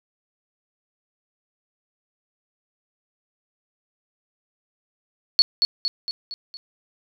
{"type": "tone with echo", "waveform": "sine", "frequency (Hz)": 4400, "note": "C#8", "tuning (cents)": -14, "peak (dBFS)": -10, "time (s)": [5.39, 5.42], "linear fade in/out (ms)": 0, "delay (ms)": 230, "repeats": 5, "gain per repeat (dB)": -5, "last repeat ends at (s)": 6.57, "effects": []}